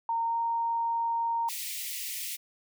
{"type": "tone with pitch glide", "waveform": "sine", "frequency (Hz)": [920, 925.9], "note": ["A#5", "A#5"], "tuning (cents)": [-23, -12], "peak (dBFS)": -26, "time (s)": [0.09, 1.49], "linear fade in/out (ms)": 2, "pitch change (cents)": 11, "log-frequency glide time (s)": [0.25, 0.36]}
{"type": "high-pass noise", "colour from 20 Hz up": "white", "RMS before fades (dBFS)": -36, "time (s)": [1.48, 2.37], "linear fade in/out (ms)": 20, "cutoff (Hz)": 1900, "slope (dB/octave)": 96}
{"effects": []}